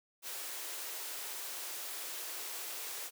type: high-pass noise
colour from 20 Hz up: white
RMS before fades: -42 dBFS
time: 0.22-3.11 s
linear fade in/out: 50 ms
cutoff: 320 Hz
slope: 48 dB/octave
effects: none